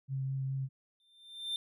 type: tone with vibrato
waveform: sine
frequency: 134.2 Hz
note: C3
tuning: 44 cents sharp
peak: -32 dBFS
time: 0.08-0.69 s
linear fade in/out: 50 ms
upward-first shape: triangle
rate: 4.8 Hz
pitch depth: 14 cents each way
type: tone with exponential growth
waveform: triangle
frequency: 3582 Hz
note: A7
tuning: 30 cents sharp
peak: -29 dBFS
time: 1-1.56 s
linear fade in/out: 1 ms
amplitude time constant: 120 ms
effects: none